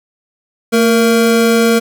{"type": "tone pair together", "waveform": "square", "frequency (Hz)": [225.9, 465.6], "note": ["A3", "A#4"], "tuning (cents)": [46, -2], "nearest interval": "octave + minor second", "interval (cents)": 1252, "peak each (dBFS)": -12, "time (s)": [0.72, 1.8], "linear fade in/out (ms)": 20, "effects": []}